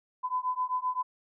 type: beating tone pair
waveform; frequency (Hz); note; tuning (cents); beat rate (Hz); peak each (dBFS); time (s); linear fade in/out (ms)
sine; 1005 / 1012.7; B5 / B5; +30 / +43; 7.7; -31; 0.23-1.03; 20
effects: none